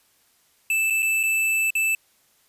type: tone with dropouts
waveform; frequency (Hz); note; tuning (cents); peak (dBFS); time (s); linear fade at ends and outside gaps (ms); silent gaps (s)
square; 2638; E7; +1; -20; 0.7-1.95; 2; 0.901-0.905 / 1.023-1.027 / 1.231-1.235 / 1.705-1.752
effects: white hiss -62 dBFS RMS until 2.48 s + resampled to 32000 Hz